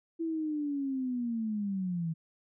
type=linear sweep; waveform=sine; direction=down; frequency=332.9 to 158.9 Hz; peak=-30 dBFS; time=0.19-2.14 s; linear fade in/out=20 ms; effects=none